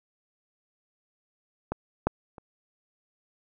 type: clicks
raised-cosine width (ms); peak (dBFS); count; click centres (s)
1; -15 / -8 / -29; 3; 1.72 / 2.07 / 2.382
effects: none